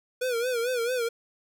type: tone with vibrato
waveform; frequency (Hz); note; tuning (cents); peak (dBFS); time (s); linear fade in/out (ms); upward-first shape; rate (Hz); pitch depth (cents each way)
square; 485.1; B4; -31; -26; 0.21-1.09; 10; sine; 4.5; 100
effects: none